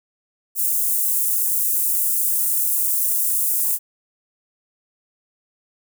white high-pass noise, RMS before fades -20 dBFS, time 0.55-3.79 s, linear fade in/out 50 ms, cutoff 8600 Hz, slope 24 dB/octave, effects none

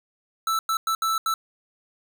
square tone bursts at uneven times, 1321 Hz, E6, 3 cents sharp, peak -22 dBFS, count 5, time 0.47-0.59 / 0.69-0.77 / 0.87-0.95 / 1.02-1.18 / 1.26-1.34 s, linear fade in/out 2 ms, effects none

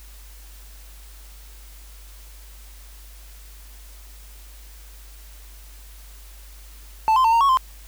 triangle tone with pitch steps, 881 / 1037 / 902 / 924 / 1107 / 1042 Hz, A5 / C6 / A5 / A#5 / C#6 / C6, +2 / -16 / +43 / -16 / -3 / -7 cents, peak -12 dBFS, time 7.08-7.572 s, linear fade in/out 0 ms, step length 82 ms, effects added 50 Hz sine -41 dBFS peak until 7.87 s + white hiss -49 dBFS RMS until 7.87 s

